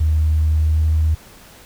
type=tone with pitch glide; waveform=sine; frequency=77.78 to 78.55 Hz; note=D#2 to D#2; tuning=0 to +17 cents; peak=-12 dBFS; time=0-1.15 s; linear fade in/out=10 ms; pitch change=+17 cents; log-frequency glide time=0.67-0.8 s; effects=tanh soft clip ceiling -8 dBFS + pink hiss -44 dBFS RMS until 1.65 s